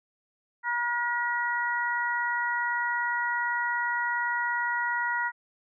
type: harmonic tone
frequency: 478.7 Hz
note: A#4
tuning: 46 cents sharp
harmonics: 2 / 3 / 4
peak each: -30 / -30 / -30 dBFS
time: 0.63-5.32 s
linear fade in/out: 50 ms
effects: none